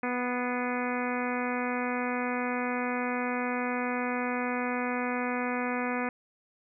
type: harmonic tone with a mistuned harmonic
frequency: 246.9 Hz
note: B3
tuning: in tune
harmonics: 1 / 2 / 3 / 4 / 5 / 6 / 7 / 8 / 9 / 10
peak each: -32 / -35 / -37 / -38 / -39 / -40 / -40 / -41 / -42 / -42 dBFS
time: 0.03-6.09 s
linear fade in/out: 2 ms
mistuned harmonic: 8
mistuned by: +62 cents
effects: none